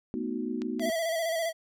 sine chord, B dominant seventh, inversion third, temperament equal, 220 / 246.9 / 311.1 / 370 Hz, A3 / B3 / D#4 / F#4, 0 / 0 / 0 / 0 cents, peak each -36 / -33 / -36 / -37 dBFS, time 0.14-0.9 s, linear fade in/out 0 ms
clicks, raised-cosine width 0.2 ms, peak -25 dBFS, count 2, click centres 0.619 / 0.796 s
square tone with vibrato, 659.3 Hz, E5, in tune, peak -28 dBFS, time 0.79-1.53 s, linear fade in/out 50 ms, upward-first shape square, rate 15 Hz, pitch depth 37 cents each way
effects none

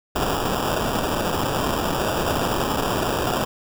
violet noise with sample-and-hold, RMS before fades -23 dBFS, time 0.15-3.45 s, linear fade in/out 10 ms, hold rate 2100 Hz, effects none

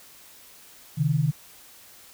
sine tone pair together, 133.79 / 155.56 Hz, C3 / D#3, +39 / 0 cents, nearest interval minor third, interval 261 cents, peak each -24 / -22 dBFS, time 0.97-1.32 s, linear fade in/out 20 ms, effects white hiss -50 dBFS RMS until 2.13 s

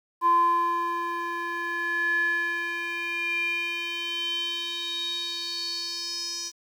square tone with band-pass filter sweep, 342.7 Hz, F4, 33 cents flat, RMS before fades -28 dBFS, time 0.21-6.52 s, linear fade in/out 50 ms, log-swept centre 1000 to 5600 Hz, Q 8.1, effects 9-bit

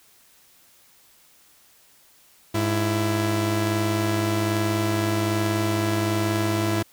sawtooth tone pair together, 103.83 / 332.7 Hz, G#2 / E4, 0 / +16 cents, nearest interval octave + minor sixth, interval 2016 cents, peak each -20 dBFS, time 2.54-6.83 s, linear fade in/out 10 ms, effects white hiss -56 dBFS RMS until 6.92 s

